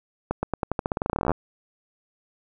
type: accelerating click train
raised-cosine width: 1 ms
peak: -10 dBFS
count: 23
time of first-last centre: 0.31-1.317 s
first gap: 120 ms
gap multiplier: 0.89
effects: none

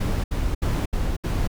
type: noise bursts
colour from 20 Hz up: brown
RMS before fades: -23 dBFS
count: 5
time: 0-1.476 s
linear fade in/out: 10 ms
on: 240 ms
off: 69 ms
effects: none

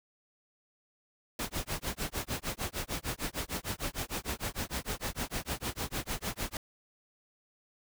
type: noise with tremolo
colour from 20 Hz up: pink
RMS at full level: -33 dBFS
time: 1.39-6.57 s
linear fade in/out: 2 ms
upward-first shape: sine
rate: 6.6 Hz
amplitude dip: 100%
effects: none

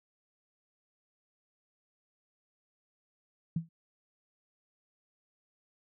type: tone with exponential decay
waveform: sine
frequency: 164.81 Hz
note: E3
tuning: in tune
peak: -25 dBFS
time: 3.56-3.69 s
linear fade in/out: 5 ms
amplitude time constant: 27 ms
effects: none

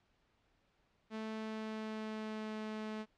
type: tone with pitch glide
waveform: sawtooth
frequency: 219.1 to 216.1 Hz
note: A3 to A3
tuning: -7 to -31 cents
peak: -36 dBFS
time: 1.1-3.06 s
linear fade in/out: 50 ms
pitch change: -24 cents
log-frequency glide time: 1.32-2.56 s
effects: pink hiss -75 dBFS RMS until 3.17 s + low-pass 4000 Hz 12 dB/octave

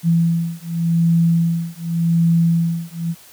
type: beating tone pair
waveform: sine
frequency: 167 / 167.87 Hz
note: E3 / E3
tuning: +23 / +32 cents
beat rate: 0.87 Hz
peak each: -17 dBFS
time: 0.03-3.15 s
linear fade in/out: 50 ms
effects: white hiss -45 dBFS RMS until 3.32 s

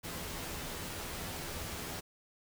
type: noise with comb filter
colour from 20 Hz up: pink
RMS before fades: -41 dBFS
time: 0.03-2.01 s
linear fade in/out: 20 ms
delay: 12 ms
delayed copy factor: +0.5
effects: none

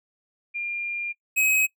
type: tone pair in turn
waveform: sine / square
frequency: 2400 / 2543 Hz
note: D7 / D#7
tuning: +37 / +37 cents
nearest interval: minor second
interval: 100 cents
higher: second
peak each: -27 / -19 dBFS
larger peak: second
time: 0.54-1.13 / 1.36-1.67 s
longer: first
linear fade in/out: 20 ms
effects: noise-tail reverb RT60 0.1 s tail -20 dB re dry

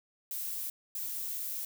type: noise bursts at uneven times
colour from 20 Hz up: violet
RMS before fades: -37 dBFS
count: 2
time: 0.31-0.7 / 0.95-1.65 s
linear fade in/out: 2 ms
effects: none

